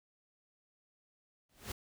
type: noise with exponential growth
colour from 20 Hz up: pink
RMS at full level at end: -38 dBFS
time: 1.49-1.72 s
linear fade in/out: 5 ms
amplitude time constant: 49 ms
effects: none